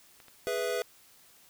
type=clicks; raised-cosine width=0.3 ms; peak=-36 dBFS; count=6; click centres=0.202 / 0.283 / 0.487 / 0.582 / 0.622 / 0.702 s
type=chord; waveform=square; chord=E major; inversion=first; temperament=equal; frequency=415.3 / 493.9 / 659.3 Hz; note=G#4 / B4 / E5; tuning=0 / 0 / 0 cents; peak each=-35 / -33 / -36 dBFS; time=0.47-0.82 s; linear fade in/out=0 ms
effects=white hiss -59 dBFS RMS until 1.49 s